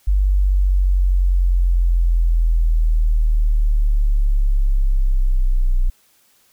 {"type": "linear sweep", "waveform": "sine", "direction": "down", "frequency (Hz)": [49, 30.21], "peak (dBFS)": -12, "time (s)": [0.07, 5.9], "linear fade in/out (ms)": 10, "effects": ["white hiss -57 dBFS RMS until 6.52 s"]}